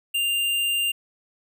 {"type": "tone with hard clipping", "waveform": "sine", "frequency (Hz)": 2794, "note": "F7", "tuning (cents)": 0, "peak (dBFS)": -22, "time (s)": [0.14, 0.92], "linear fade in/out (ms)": 10, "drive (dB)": 18, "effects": []}